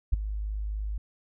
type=tone with ADSR envelope; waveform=sine; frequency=51.91 Hz; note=G#1; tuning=in tune; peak=-15 dBFS; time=0.12-0.98 s; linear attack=15 ms; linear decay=11 ms; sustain=-14 dB; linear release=4 ms; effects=none